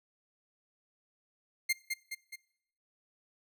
sawtooth tone with echo, 2114 Hz, C7, 17 cents sharp, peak -23 dBFS, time 1.69-1.73 s, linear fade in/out 10 ms, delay 210 ms, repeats 3, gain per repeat -5 dB, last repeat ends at 2.36 s, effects noise-tail reverb RT60 0.8 s tail -23 dB re dry

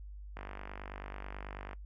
click train, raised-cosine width 0.5 ms, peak -28 dBFS, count 68, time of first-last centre 0.37-1.732 s, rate 49.2 Hz, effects noise-tail reverb RT60 0.1 s tail -21 dB re dry + added 50 Hz sine -44 dBFS peak until 1.85 s

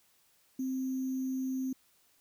sine tone with sample-and-hold, 261.6 Hz, C4, in tune, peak -31 dBFS, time 0.59-1.73 s, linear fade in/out 5 ms, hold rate 6300 Hz, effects white hiss -68 dBFS RMS until 2.2 s

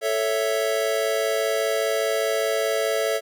square chord, A major, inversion none, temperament equal, 440 / 554.4 / 659.3 Hz, A4 / C#5 / E5, 0 / 0 / 0 cents, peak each -26 / -27 / -26 dBFS, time 0.01-3.21 s, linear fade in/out 50 ms, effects none

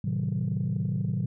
sine chord, A diminished seventh, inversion none, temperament equal with one note detuned, 110 / 130.81 / 155.56 / 187.36 Hz, A2 / C3 / Eb3 / Gb3, 0 / 0 / 0 / +22 cents, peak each -30 dBFS, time 0.04-1.26 s, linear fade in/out 5 ms, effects tanh soft clip ceiling -20 dBFS

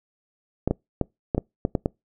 clicks, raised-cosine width 2 ms, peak -8 dBFS, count 8, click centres 0.676 / 0.71 / 1.013 / 1.348 / 1.38 / 1.651 / 1.752 / 1.859 s, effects noise-tail reverb RT60 0.2 s tail -26 dB re dry

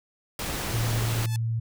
pink noise, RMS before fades -31 dBFS, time 0.39-1.26 s, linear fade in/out 2 ms
sine tone, 113.9 Hz, A#2, 40 cents flat, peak -24 dBFS, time 0.73-1.6 s, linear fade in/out 10 ms
5% pulse tone with exponential growth, 870 Hz, A5, 20 cents flat, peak -21 dBFS, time 1.1-1.36 s, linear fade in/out 1 ms, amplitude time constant 56 ms
effects none

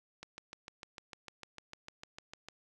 click train, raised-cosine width 0.2 ms, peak -28 dBFS, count 16, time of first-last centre 0.23-2.486 s, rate 6.65 Hz, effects none

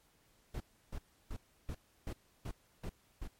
brown noise bursts, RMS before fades -40 dBFS, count 8, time 0.54-3.276 s, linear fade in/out 5 ms, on 62 ms, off 320 ms, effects pink hiss -70 dBFS RMS until 3.39 s + MP3 64 kbps

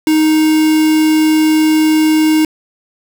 triangle tone with quantisation, 311.9 Hz, D#4, 4 cents sharp, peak -6 dBFS, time 0.07-2.45 s, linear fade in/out 2 ms, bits 3, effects none

